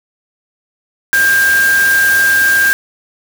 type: tone in noise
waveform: sine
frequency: 1597 Hz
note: G6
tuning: 32 cents sharp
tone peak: -8 dBFS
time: 1.13-2.73 s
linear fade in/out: 0 ms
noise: white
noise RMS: -20 dBFS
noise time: 1.13-2.73 s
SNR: +9 dB
effects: none